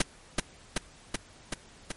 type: noise with echo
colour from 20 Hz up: pink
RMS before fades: -23 dBFS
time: 0-0.02 s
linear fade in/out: 5 ms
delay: 380 ms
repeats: 5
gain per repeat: -2 dB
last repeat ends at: 1.92 s
effects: pink hiss -54 dBFS RMS until 1.96 s + MP3 48 kbps